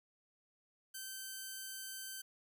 5% pulse tone, 1546 Hz, G6, 24 cents flat, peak -33 dBFS, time 0.94-2.22 s, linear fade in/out 10 ms, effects none

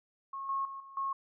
sine tone with level steps, 1089 Hz, C#6, 31 cents flat, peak -37 / -30 / -40 / -48 / -31 dBFS, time 0.33-1.13 s, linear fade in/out 5 ms, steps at 0.49 / 0.65 / 0.8 / 0.97 s, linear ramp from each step 2 ms, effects none

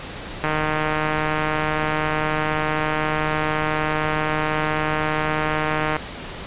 click train, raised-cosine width 0.5 ms, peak -7 dBFS, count 852, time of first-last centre 0.44-5.966 s, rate 154 Hz, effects pink hiss -33 dBFS RMS until 6.46 s + resampled to 8000 Hz

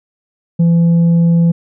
sine tone with tanh clipping, 168.7 Hz, E3, 40 cents sharp, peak -8 dBFS, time 0.59-1.52 s, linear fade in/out 10 ms, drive 3 dB, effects none

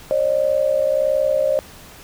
sine tone pair together, 542.5 / 604 Hz, C#5 / D5, -37 / +48 cents, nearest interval major second, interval 185 cents, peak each -18 dBFS, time 0.11-1.59 s, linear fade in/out 0 ms, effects pink hiss -42 dBFS RMS until 2.03 s

